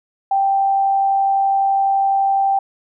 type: tone with amplitude modulation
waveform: sine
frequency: 784 Hz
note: G5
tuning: in tune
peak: -12 dBFS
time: 0.31-2.59 s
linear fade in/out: 5 ms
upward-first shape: sine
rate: 91.9 Hz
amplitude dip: 25%
effects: none